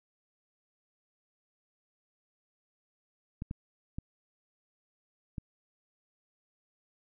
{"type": "clicks", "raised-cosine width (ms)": 5, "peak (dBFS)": -24, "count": 4, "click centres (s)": [3.421, 3.511, 3.985, 5.382], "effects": []}